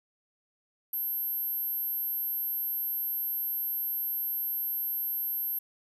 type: tone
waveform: sine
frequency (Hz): 12730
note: G9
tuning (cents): +26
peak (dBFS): -29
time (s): 0.93-5.59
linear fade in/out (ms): 5
effects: none